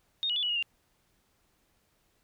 sine tone with pitch steps, 3696 / 2917 / 3456 / 2933 / 2869 / 2783 Hz, A#7 / F#7 / A7 / F#7 / F7 / F7, -16 / -25 / -32 / -16 / +46 / -7 cents, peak -27 dBFS, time 0.23-0.626 s, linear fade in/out 0 ms, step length 66 ms, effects pink hiss -71 dBFS RMS until 2.23 s

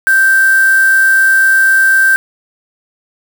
sine tone with quantisation, 1566 Hz, G6, 2 cents flat, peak -6 dBFS, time 0.07-2.16 s, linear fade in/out 0 ms, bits 3, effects none

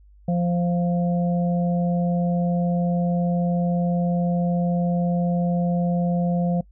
harmonic tone, 174.61 Hz, F3, in tune, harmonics 1 / 3 / 4, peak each -19 / -29 / -31 dBFS, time 0.28-6.61 s, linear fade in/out 5 ms, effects noise-tail reverb RT60 0.1 s tail -23 dB re dry + added 50 Hz sine -48 dBFS peak until 6.71 s

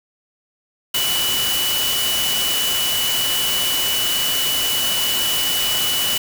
sine tone in noise, 2960 Hz, F#7, in tune, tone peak -20 dBFS, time 0.94-6.18 s, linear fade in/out 5 ms, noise white, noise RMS -22 dBFS, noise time 0.94-6.18 s, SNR -1 dB, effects none

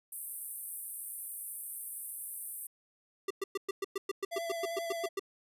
pink high-pass noise, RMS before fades -40 dBFS, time 0.12-2.67 s, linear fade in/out 5 ms, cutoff 8700 Hz, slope 96 dB/octave
square tone bursts, 392 Hz, G4, in tune, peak -32 dBFS, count 15, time 3.28-5.195 s, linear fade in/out 5 ms, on 25 ms, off 110 ms
square tone with vibrato, 672 Hz, E5, 33 cents sharp, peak -36 dBFS, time 4.31-5.09 s, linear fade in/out 20 ms, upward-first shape square, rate 10 Hz, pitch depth 14 cents each way
effects resampled to 32000 Hz

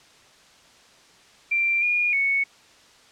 sine tone with pitch steps, 2361 / 2431 / 2215 Hz, D7 / D#7 / C#7, +9 / -41 / -2 cents, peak -19 dBFS, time 1.51-2.44 s, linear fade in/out 10 ms, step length 310 ms, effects white hiss -53 dBFS RMS until 3.11 s + low-pass 6000 Hz 12 dB/octave

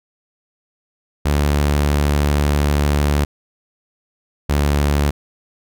sawtooth tone pair in turn, 72.8 / 72.3 Hz, D2 / D2, -15 / -27 cents, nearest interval unison, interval 12 cents, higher first, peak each -10 dBFS, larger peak neither, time 1.25-3.25 / 4.49-5.11 s, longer first, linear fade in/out 10 ms, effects none

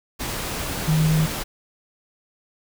sine tone in noise, 156.8 Hz, D#3, 14 cents sharp, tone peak -16 dBFS, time 0.87-1.27 s, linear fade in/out 20 ms, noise pink, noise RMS -28 dBFS, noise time 0.19-1.44 s, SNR +9 dB, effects none

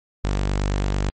sawtooth tone, 49 Hz, G1, in tune, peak -16 dBFS, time 0.24-1.1 s, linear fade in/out 0 ms, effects MP3 32 kbps

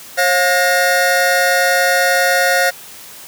square tone cluster, 540 / 710 / 1438 / 1857 Hz, C#5 / F5 / F#6 / A#6, -45 / +28 / -50 / -7 cents, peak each -18 dBFS, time 0.17-2.71 s, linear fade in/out 20 ms, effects white hiss -36 dBFS RMS until 3.27 s + high-pass 80 Hz 12 dB/octave

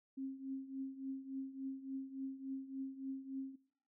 sine tone with tremolo, 268 Hz, C4, 42 cents sharp, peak -38 dBFS, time 0.17-3.56 s, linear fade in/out 10 ms, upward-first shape triangle, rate 3.5 Hz, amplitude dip 85%, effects noise-tail reverb RT60 0.6 s tail -21 dB re dry

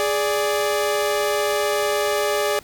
sawtooth tone pair together, 415.3 / 585 Hz, G#4 / D5, 0 / -7 cents, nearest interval tritone, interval 593 cents, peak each -18 dBFS, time 0-2.59 s, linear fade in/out 0 ms, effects pink hiss -47 dBFS RMS until 2.63 s

